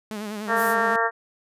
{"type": "tone with vibrato", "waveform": "sawtooth", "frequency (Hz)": 210.6, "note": "G#3", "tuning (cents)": 24, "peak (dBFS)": -26, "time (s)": [0.11, 0.96], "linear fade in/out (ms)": 0, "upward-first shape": "sine", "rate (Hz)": 10, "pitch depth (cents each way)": 64}
{"type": "harmonic tone", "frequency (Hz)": 228.7, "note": "A#3", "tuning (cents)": -33, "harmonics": [2, 3, 4, 5, 6, 7, 8], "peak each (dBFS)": [-27, -27, -27, -27, -27, -27, -27], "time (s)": [0.47, 1.11], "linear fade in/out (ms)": 50}
{"type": "noise", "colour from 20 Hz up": "violet", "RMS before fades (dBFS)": -31, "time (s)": [0.55, 0.76], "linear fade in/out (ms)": 50}
{"effects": ["resampled to 32000 Hz"]}